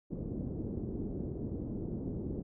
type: low-pass noise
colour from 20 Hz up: white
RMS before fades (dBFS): -38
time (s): 0.1-2.43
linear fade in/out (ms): 20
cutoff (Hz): 350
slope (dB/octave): 24
effects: none